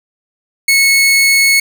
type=tone; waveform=sawtooth; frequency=2196 Hz; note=C#7; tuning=17 cents flat; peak=-4 dBFS; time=0.68-1.6 s; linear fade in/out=5 ms; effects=none